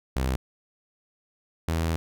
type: tone pair in turn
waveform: sawtooth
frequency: 65 / 81.89 Hz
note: C2 / E2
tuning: -11 / -11 cents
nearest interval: major third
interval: 400 cents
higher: second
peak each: -20 dBFS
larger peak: neither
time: 0.16-0.36 / 1.68-1.96 s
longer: second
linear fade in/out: 0 ms
effects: none